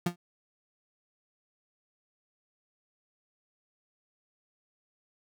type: tone with exponential decay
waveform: 35% pulse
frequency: 174.61 Hz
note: F3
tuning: in tune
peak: -21 dBFS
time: 0.06-0.16 s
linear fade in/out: 5 ms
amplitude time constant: 21 ms
effects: none